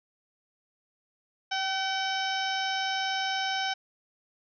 harmonic tone with a mistuned harmonic, 763 Hz, G5, 47 cents flat, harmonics 1 / 2 / 3 / 4 / 5 / 6 / 7 / 8, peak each -31 / -33 / -38 / -35 / -39 / -47 / -37 / -47 dBFS, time 1.51-3.74 s, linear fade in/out 10 ms, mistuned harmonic 1, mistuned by +17 cents, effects none

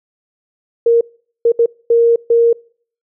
sine tone bursts at uneven times, 466.2 Hz, A#4, in tune, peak -7 dBFS, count 5, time 0.86-1.01 / 1.45-1.52 / 1.59-1.66 / 1.9-2.16 / 2.3-2.53 s, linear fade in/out 5 ms, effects noise-tail reverb RT60 0.5 s tail -26 dB re dry

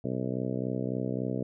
harmonic tone, 63.6 Hz, C2, 48 cents flat, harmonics 2 / 3 / 4 / 5 / 6 / 7 / 8 / 9 / 10, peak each -35 / -35 / -35 / -39 / -40 / -38 / -42 / -42 / -44 dBFS, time 0.04-1.43 s, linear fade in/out 5 ms, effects none

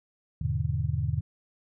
sine chord, E dominant seventh, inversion none, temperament just, 82.41 / 103.01 / 123.61 / 148.33 Hz, E2 / G#2 / B2 / D3, 0 / -14 / +2 / +18 cents, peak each -31 dBFS, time 0.41-1.21 s, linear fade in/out 5 ms, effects none

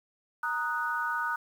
sine chord, D# minor, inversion second, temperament equal, 932.3 / 1244.5 / 1480 Hz, A#5 / D#6 / F#6, 0 / 0 / 0 cents, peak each -34 / -33 / -31 dBFS, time 0.43-1.36 s, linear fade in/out 5 ms, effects 9-bit

